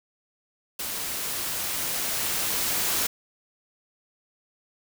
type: noise with level ramp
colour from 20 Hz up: white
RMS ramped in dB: -32 to -25 dBFS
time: 0.79-3.07 s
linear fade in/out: 5 ms
effects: none